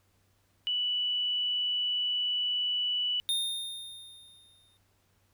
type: tone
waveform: sine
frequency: 2961 Hz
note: F#7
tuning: 1 cent sharp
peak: -27 dBFS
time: 0.67-3.2 s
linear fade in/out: 0 ms
type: tone with exponential decay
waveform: square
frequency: 3657 Hz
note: A#7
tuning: 34 cents flat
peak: -26 dBFS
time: 3.29-4.77 s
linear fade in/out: 0 ms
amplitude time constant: 320 ms
effects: added 96 Hz sine -70 dBFS peak until 5.33 s + pink hiss -71 dBFS RMS until 5.33 s